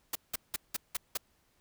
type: noise bursts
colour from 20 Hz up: white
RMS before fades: -33 dBFS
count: 6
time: 0.13-1.174 s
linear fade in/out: 5 ms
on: 24 ms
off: 180 ms
effects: pink hiss -71 dBFS RMS until 1.6 s